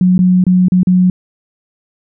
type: tone with dropouts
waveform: sine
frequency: 182.4 Hz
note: F#3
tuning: 24 cents flat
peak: -6 dBFS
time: 0.01-1.1 s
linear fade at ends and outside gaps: 2 ms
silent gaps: 0.18-0.19 / 0.44-0.466 / 0.684-0.72 / 0.832-0.871 s
effects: none